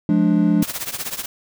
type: chord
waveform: triangle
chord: D diminished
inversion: first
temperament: just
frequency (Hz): 176.2 / 211.4 / 293.7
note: F3 / Ab3 / D4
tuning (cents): +16 / +31 / 0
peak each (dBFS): -16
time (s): 0.09-0.63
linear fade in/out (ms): 2
type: noise with tremolo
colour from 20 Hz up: white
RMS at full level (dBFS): -24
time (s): 0.62-1.26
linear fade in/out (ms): 5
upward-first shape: triangle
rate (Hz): 16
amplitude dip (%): 90
effects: none